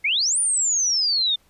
sine exponential two-way sweep, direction up then down, 2079 to 9590 to 3554 Hz, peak -18 dBFS, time 0.04-1.36 s, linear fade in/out 10 ms, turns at 0.39 s, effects pink hiss -61 dBFS RMS until 1.49 s + resampled to 32000 Hz

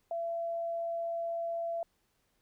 sine tone, 674 Hz, E5, 38 cents sharp, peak -32 dBFS, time 0.11-1.83 s, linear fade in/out 2 ms, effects pink hiss -75 dBFS RMS until 2.41 s

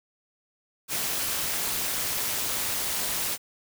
white noise with amplitude modulation, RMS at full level -26 dBFS, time 0.88-3.38 s, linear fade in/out 50 ms, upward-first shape sine, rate 218 Hz, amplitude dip 60%, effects none

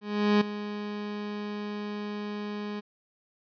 30% pulse tone with ADSR envelope, 207.7 Hz, G#3, in tune, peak -16 dBFS, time 0.01-2.81 s, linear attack 400 ms, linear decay 8 ms, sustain -14 dB, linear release 22 ms, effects resampled to 11025 Hz

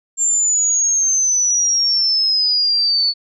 sine exponential sweep, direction down, 7380 to 4435 Hz, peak -13 dBFS, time 0.17-3.14 s, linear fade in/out 50 ms, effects none

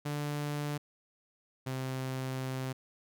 sawtooth tone pair in turn, 146.83 / 130.81 Hz, D3 / C3, 0 / 0 cents, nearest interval major second, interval 200 cents, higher first, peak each -29 / -30 dBFS, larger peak first, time 0.05-0.78 / 1.66-2.73 s, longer second, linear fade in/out 10 ms, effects none

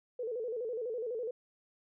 sine tone with vibrato, 468.1 Hz, A#4, 7 cents sharp, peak -34 dBFS, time 0.19-1.31 s, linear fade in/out 5 ms, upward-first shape square, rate 12 Hz, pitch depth 100 cents each way, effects none

